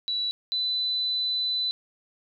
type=tone pair in turn; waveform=sine; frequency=3938 / 4000 Hz; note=B7 / B7; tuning=-6 / +21 cents; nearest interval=unison; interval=27 cents; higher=second; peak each=-25 / -24 dBFS; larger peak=second; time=0.08-0.31 / 0.52-1.71 s; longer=second; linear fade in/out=0 ms; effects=none